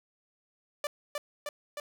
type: tone with echo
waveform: sawtooth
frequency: 587.3 Hz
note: D5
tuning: in tune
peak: -26 dBFS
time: 0.84-0.87 s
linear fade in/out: 2 ms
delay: 310 ms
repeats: 3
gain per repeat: -2 dB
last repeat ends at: 1.8 s
effects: none